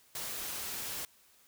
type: noise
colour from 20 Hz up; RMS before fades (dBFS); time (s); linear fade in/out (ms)
white; -39; 0.15-1.05; 2
effects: white hiss -64 dBFS RMS until 1.47 s